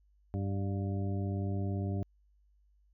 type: harmonic tone with a mistuned harmonic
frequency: 98 Hz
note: G2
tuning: in tune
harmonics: 1 / 2 / 3 / 4 / 6 / 7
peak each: -32 / -38 / -42 / -44 / -48 / -49 dBFS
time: 0.34-2.03 s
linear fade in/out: 0 ms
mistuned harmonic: 7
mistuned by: +47 cents
effects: added 50 Hz sine -64 dBFS peak until 2.93 s